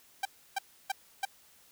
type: tone bursts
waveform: sawtooth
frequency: 784 Hz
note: G5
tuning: in tune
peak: -25 dBFS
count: 4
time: 0.23-1.252 s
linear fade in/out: 5 ms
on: 23 ms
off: 310 ms
effects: white hiss -61 dBFS RMS until 1.71 s